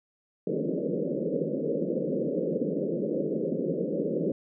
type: band-pass noise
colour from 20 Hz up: white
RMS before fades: -29 dBFS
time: 0.47-4.32 s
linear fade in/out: 2 ms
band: 150 to 560 Hz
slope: 96 dB/octave
effects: none